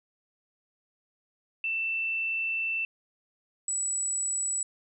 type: tone pair in turn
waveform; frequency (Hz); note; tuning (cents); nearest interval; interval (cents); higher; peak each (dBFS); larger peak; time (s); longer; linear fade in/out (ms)
sine; 2669 / 7865; E7 / B8; +21 / -8; octave + perfect fifth; 1871; second; -27; neither; 1.64-2.85 / 3.68-4.63; first; 2
effects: none